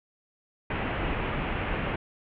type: low-pass noise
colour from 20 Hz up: pink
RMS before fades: -30 dBFS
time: 0.7-1.96 s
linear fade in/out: 5 ms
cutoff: 2900 Hz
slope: 48 dB/octave
effects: none